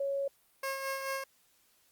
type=tone; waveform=sine; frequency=554.4 Hz; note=C#5; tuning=in tune; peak=-30 dBFS; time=0-0.28 s; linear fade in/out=5 ms
type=tone with tremolo; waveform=15% pulse; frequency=540 Hz; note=C#5; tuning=45 cents flat; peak=-26 dBFS; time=0.63-1.24 s; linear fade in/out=5 ms; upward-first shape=sine; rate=4.6 Hz; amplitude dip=45%
effects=white hiss -68 dBFS RMS until 1.91 s + Opus 48 kbps